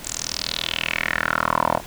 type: tone with band-pass filter sweep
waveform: 10% pulse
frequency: 40.48 Hz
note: E1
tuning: 31 cents flat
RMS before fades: -24 dBFS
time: 0.02-1.81 s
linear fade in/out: 50 ms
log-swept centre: 7900 to 760 Hz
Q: 4.1
effects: pink hiss -39 dBFS RMS until 1.86 s